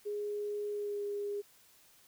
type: tone with pitch glide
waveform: sine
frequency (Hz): 414.5 to 408.3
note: G#4 to G#4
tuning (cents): -3 to -29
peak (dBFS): -34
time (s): 0.05-1.42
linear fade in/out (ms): 20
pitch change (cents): -26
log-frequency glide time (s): 0.72-1.02
effects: white hiss -63 dBFS RMS until 2.07 s